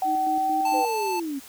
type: tone with pitch glide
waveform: sine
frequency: 760 to 777.8 Hz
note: F#5 to G5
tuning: +46 to -14 cents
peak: -21 dBFS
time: 0.02-0.85 s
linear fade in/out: 2 ms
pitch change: +40 cents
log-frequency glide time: 0.3-0.72 s
type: tone with tremolo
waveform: sine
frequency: 311.1 Hz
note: D#4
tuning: in tune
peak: -28 dBFS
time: 0.04-0.84 s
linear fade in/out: 50 ms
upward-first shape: square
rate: 4.4 Hz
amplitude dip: 55%
type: tone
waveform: square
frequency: 880 Hz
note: A5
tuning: in tune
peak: -26 dBFS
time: 0.65-1.2 s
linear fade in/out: 5 ms
type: linear sweep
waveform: sine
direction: down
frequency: 526 to 261.6 Hz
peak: -27 dBFS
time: 0.73-1.4 s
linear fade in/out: 20 ms
effects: white hiss -46 dBFS RMS until 1.48 s